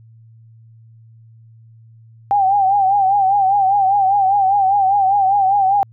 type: tone with vibrato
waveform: sine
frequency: 787 Hz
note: G5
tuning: 7 cents sharp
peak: -11 dBFS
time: 2.31-5.83 s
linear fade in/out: 0 ms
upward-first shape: triangle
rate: 5 Hz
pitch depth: 92 cents each way
effects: added 113 Hz sine -42 dBFS peak until 5.92 s